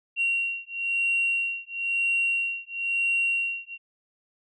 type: beating tone pair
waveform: sine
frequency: 2749 / 2750 Hz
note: F7 / F7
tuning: -28 / -27 cents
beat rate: 1 Hz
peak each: -26 dBFS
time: 0.16-3.78 s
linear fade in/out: 50 ms
effects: tanh soft clip ceiling -17 dBFS